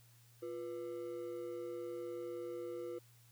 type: ring-modulated tone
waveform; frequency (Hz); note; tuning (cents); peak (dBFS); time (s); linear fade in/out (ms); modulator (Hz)
triangle; 420; G#4; +19; -36; 0.42-2.99; 10; 69.6
effects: added 118 Hz sine -63 dBFS peak until 3.31 s + white hiss -68 dBFS RMS until 3.31 s